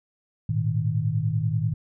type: chord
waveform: sine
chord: Ab suspended second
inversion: none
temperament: equal with one note detuned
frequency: 106.25 / 116.54 / 155.56 Hz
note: Ab2 / Bb2 / Eb3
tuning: +40 / 0 / 0 cents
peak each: -26 dBFS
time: 0.49-1.74 s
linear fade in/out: 5 ms
effects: none